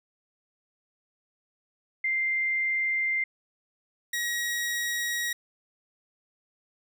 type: tone pair in turn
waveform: sine / sawtooth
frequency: 2093 / 1900.9 Hz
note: C7 / A#6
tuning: 0 / +33 cents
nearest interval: major second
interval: 167 cents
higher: first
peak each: -24 dBFS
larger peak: neither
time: 2.04-3.24 / 4.13-5.33 s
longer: neither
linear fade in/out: 5 ms
effects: none